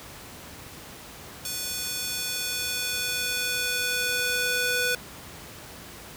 square tone with high-pass filter sweep, 493.9 Hz, B4, in tune, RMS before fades -28 dBFS, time 1.45-4.95 s, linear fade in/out 2 ms, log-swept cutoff 5200 to 1100 Hz, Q 0.76, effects pink hiss -43 dBFS RMS until 6.16 s + high-pass 60 Hz 12 dB/octave

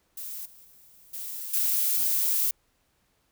violet noise with level steps, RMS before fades -37 / -52 / -55 / -36 / -25 dBFS, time 0.17-2.51 s, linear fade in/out 5 ms, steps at 0.45 / 0.64 / 1.13 / 1.53 s, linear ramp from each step 10 ms, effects pink hiss -70 dBFS RMS until 3.31 s

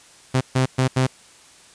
sawtooth tone bursts at uneven times, 129.9 Hz, C3, 12 cents flat, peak -12 dBFS, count 4, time 0.34-0.41 / 0.55-0.66 / 0.78-0.88 / 0.96-1.07 s, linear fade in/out 10 ms, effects white hiss -49 dBFS RMS until 1.74 s + resampled to 22050 Hz

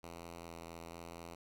5% pulse tone with pitch steps, 84.7 / 83.7 / 84.5 Hz, E2 / E2 / E2, +48 / +27 / +43 cents, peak -36 dBFS, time 0.03-1.35 s, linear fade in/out 5 ms, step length 440 ms, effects none

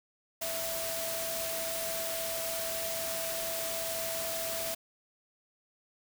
sine tone in noise, 659.3 Hz, E5, in tune, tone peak -37 dBFS, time 0.41-4.75 s, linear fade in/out 10 ms, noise white, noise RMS -36 dBFS, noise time 0.41-4.75 s, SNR -4 dB, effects none

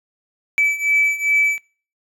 triangle beating tone pair, 2303 / 2305.5 Hz, D7 / D7, -34 / -33 cents, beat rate 2.5 Hz, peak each -18 / -15 dBFS, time 0.58-1.58 s, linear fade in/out 0 ms, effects noise-tail reverb RT60 0.4 s tail -22 dB re dry + tanh soft clip ceiling -6 dBFS

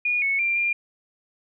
sine tone with pitch steps, 2442 / 2206 / 2374 / 2401 Hz, D#7 / C#7 / D7 / D7, -33 / -9 / +18 / +38 cents, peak -20 dBFS, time 0.05-0.73 s, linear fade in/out 5 ms, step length 170 ms, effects none

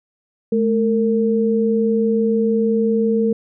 sine tone pair together, 215.6 / 456.5 Hz, A3 / A#4, -35 / -36 cents, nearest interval octave + minor second, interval 1299 cents, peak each -17 dBFS, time 0.52-3.33 s, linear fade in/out 5 ms, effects none

